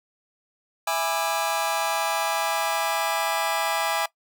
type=chord; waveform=sawtooth; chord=E dominant seventh; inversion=none; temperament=just; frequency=659.3 / 824.1 / 988.9 / 1186.7 Hz; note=E5 / G#5 / B5 / D6; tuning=0 / -14 / +2 / +18 cents; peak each=-24 / -23 / -27 / -26 dBFS; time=0.87-4.06 s; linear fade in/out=5 ms; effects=noise-tail reverb RT60 0.1 s tail -20 dB re dry